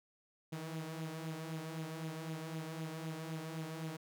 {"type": "tone with flanger", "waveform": "sawtooth", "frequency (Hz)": 160, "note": "D#3", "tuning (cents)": 49, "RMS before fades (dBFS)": -43, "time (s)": [0.52, 3.97], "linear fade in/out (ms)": 10, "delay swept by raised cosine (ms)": [0.28, 4.58], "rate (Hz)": 3.9, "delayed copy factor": 0.55, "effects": []}